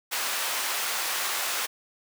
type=high-pass noise; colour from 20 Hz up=pink; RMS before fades=-29 dBFS; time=0.11-1.67 s; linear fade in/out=20 ms; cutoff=970 Hz; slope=12 dB/octave; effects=none